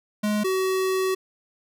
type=tone pair in turn; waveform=square; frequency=210 / 377.4 Hz; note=G#3 / F#4; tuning=+19 / +34 cents; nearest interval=minor seventh; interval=1015 cents; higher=second; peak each=-22 dBFS; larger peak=neither; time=0.23-0.44 / 0.44-1.15 s; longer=second; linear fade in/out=10 ms; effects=none